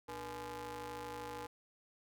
sawtooth ring-modulated tone, 181.9 Hz, F#3, 29 cents flat, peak -36 dBFS, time 0.08-1.47 s, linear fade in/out 10 ms, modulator 663 Hz, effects none

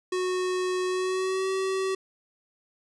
square tone with pitch glide, 367.3 to 381.6 Hz, F#4 to G4, -13 to -47 cents, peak -26 dBFS, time 0.12-1.95 s, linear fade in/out 5 ms, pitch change +66 cents, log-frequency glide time 0.87-1.49 s, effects resampled to 22050 Hz

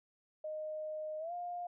sine tone with pitch glide, 618 to 705.8 Hz, D#5 to F5, -12 to +18 cents, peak -38 dBFS, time 0.44-1.67 s, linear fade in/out 5 ms, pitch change +230 cents, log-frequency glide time 1.19-1.33 s, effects none

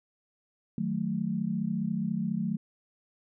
sine chord, D# diminished, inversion none, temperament equal with one note detuned, 155.56 / 185.53 / 220 Hz, D#3 / F#3 / A3, 0 / +5 / 0 cents, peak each -35 / -31 / -31 dBFS, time 0.78-2.57 s, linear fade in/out 2 ms, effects none

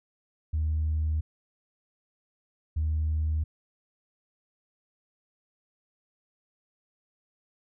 sine tone pair in turn, 77.78 / 77.78 Hz, D#2 / D#2, 0 / 0 cents, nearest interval unison, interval 0 cents, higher neither, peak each -23 dBFS, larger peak neither, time 0.53-1.21 / 2.76-3.44 s, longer neither, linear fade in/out 10 ms, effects tanh soft clip ceiling -21 dBFS

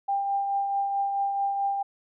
sine tone with tremolo, 795 Hz, G5, 24 cents sharp, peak -22 dBFS, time 0.08-1.83 s, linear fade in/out 10 ms, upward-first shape triangle, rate 4.6 Hz, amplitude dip 40%, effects none

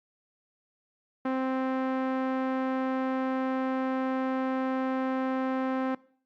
sawtooth tone with low-pass filter, 261.6 Hz, C4, in tune, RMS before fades -29 dBFS, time 1.25-5.95 s, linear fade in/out 5 ms, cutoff 1500 Hz, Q 1, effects noise-tail reverb RT60 0.5 s tail -21 dB re dry + Opus 48 kbps

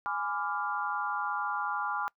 sine chord, G# diminished seventh, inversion none, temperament equal with one note detuned, 830.6 / 1003.9 / 1174.7 / 1396.9 Hz, G#5 / B5 / D6 / F6, 0 / +28 / 0 / 0 cents, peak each -35 / -37 / -35 / -35 dBFS, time 0.06-2.08 s, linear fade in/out 0 ms, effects noise-tail reverb RT60 0.1 s tail -24 dB re dry

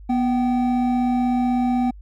triangle tone pair together, 244.8 / 770.5 Hz, B3 / G5, -15 / -30 cents, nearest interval octave + minor sixth, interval 1985 cents, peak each -16 / -23 dBFS, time 0.09-1.91 s, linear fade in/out 10 ms, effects added 50 Hz sine -38 dBFS peak until 2.01 s

